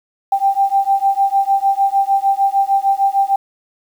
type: beating tone pair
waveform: sine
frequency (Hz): 784 / 790.6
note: G5 / G5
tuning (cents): 0 / +15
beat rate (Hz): 6.6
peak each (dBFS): -15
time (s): 0.32-3.36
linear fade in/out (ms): 5
effects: 7-bit